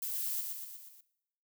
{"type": "noise with echo", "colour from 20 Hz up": "violet", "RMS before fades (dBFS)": -37, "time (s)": [0.02, 0.41], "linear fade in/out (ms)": 5, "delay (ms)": 120, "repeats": 5, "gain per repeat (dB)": -4, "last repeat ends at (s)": 1.01, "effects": ["noise-tail reverb RT60 0.8 s tail -18 dB re dry"]}